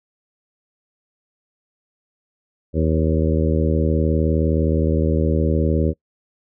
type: harmonic tone with a mistuned harmonic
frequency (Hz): 79.4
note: D#2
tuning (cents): +36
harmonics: 1 / 2 / 3 / 4 / 5 / 6 / 7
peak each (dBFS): -19 / -22 / -24 / -25 / -26 / -27 / -27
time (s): 2.73-5.94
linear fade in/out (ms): 50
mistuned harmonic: 7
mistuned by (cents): -19
effects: noise-tail reverb RT60 0.1 s tail -24 dB re dry